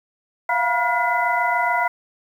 sine tone cluster, 684 / 711 / 968 / 1426 / 2019 Hz, F5 / F5 / B5 / F6 / B6, -36 / +31 / -35 / +36 / +38 cents, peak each -28 / -24 / -21 / -25 / -24 dBFS, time 0.49-1.88 s, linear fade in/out 5 ms, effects 8-bit

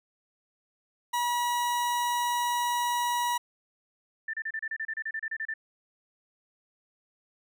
40% pulse tone, 965 Hz, B5, 40 cents flat, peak -25 dBFS, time 1.13-3.38 s, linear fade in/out 10 ms
sine tone bursts, 1778 Hz, A6, 18 cents sharp, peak -30 dBFS, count 15, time 4.28-5.539 s, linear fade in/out 5 ms, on 55 ms, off 31 ms
effects none

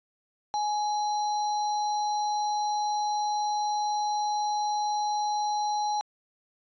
sine tone with sample-and-hold, 838 Hz, G#5, 15 cents sharp, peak -25 dBFS, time 0.54-6.01 s, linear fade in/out 0 ms, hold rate 4900 Hz, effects resampled to 16000 Hz

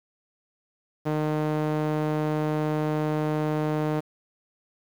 sawtooth tone with band-pass filter, 152.9 Hz, D#3, 30 cents flat, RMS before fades -26 dBFS, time 1.05-4.01 s, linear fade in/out 20 ms, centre 470 Hz, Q 0.69, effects 8-bit

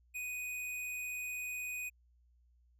square tone, 2489 Hz, D#7, in tune, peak -39 dBFS, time 0.14-1.9 s, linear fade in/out 20 ms, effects added 60 Hz sine -65 dBFS peak until 2.79 s

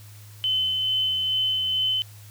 sine tone with tremolo, 3047 Hz, G7, 50 cents flat, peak -20 dBFS, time 0.44-2.02 s, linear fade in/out 0 ms, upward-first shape sine, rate 2.3 Hz, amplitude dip 25%, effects added 104 Hz sine -43 dBFS peak until 2.3 s + white hiss -51 dBFS RMS until 2.3 s

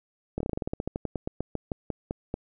slowing click train, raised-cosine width 2 ms, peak -16 dBFS, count 22, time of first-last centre 0.38-2.341 s, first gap 24 ms, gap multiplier 1.12, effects none

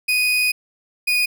35% pulse tone pair in turn, 2489 / 2472 Hz, D#7 / D#7, 0 / -12 cents, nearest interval unison, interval 12 cents, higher first, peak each -14 dBFS, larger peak neither, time 0.08-0.52 / 1.07-1.26 s, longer first, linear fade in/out 10 ms, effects none

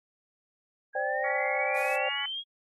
sine exponential sweep, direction up, 1622 to 3322 Hz, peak -32 dBFS, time 0.93-2.44 s, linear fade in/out 50 ms
sine chord, C suspended second, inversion none, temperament just, 523.3 / 588.7 / 784.9 Hz, C5 / D5 / G5, 0 / +4 / +2 cents, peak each -33 / -33 / -32 dBFS, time 0.95-2.09 s, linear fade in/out 5 ms
harmonic tone, 280.7 Hz, C#4, 22 cents sharp, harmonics 3 / 4 / 5 / 6 / 7 / 8, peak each -40 / -41 / -42 / -40 / -35 / -37 dBFS, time 1.24-2.26 s, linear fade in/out 5 ms
blue noise, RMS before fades -44 dBFS, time 1.76-1.96 s, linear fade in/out 2 ms
effects AAC 32 kbps

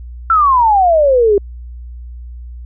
sine exponential sweep, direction down, 1367 to 392 Hz, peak -7 dBFS, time 0.3-1.38 s, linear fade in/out 2 ms, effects added 60 Hz sine -27 dBFS peak until 2.65 s

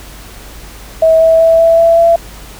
sine tone with pitch steps, 646 / 651.2 / 656.5 / 661.9 / 667.2 / 672.7 Hz, E5 / E5 / E5 / E5 / E5 / E5, -35 / -21 / -7 / +7 / +21 / +35 cents, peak -4 dBFS, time 1.02-2.16 s, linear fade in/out 5 ms, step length 190 ms, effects added 50 Hz sine -33 dBFS peak until 2.59 s + pink hiss -34 dBFS RMS until 2.59 s

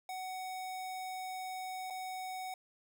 square tone with dropouts, 747 Hz, F#5, 16 cents sharp, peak -40 dBFS, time 0.09-2.54 s, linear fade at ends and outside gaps 2 ms, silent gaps 1.901-1.905 s, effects none

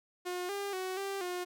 sawtooth tone with pitch steps, 359.2 / 401 / 373 / 393.4 / 358.4 Hz, F4 / G4 / F#4 / G4 / F4, +49 / +39 / +14 / +6 / +45 cents, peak -31 dBFS, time 0.25-1.45 s, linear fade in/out 20 ms, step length 240 ms, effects none

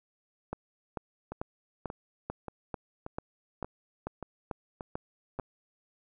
two click trains, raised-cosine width 1 ms, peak -24 / -20 dBFS, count 8 / 12, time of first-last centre 1.32-5.39 / 0.53-5.397 s, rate 1.72 / 2.26 Hz, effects none

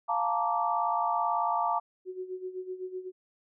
sine chord, Bb major seventh, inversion second, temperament just, 699.2 / 874.1 / 932.3 / 1165.4 Hz, F5 / A5 / Bb5 / D6, +2 / -12 / 0 / -14 cents, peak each -31 dBFS, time 0.08-1.8 s, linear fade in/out 20 ms
sine tone with tremolo, 370 Hz, F#4, in tune, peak -32 dBFS, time 2.05-3.12 s, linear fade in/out 50 ms, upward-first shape sine, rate 7.9 Hz, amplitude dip 75%
effects none

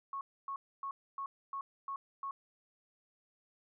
sine tone bursts, 1100 Hz, C#6, 14 cents flat, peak -37 dBFS, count 7, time 0.13-2.31 s, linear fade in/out 2 ms, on 80 ms, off 270 ms, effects none

